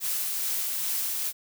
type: noise with tremolo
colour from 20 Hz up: blue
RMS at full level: -28 dBFS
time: 0-1.33 s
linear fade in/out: 50 ms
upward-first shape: triangle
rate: 2.4 Hz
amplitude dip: 25%
effects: none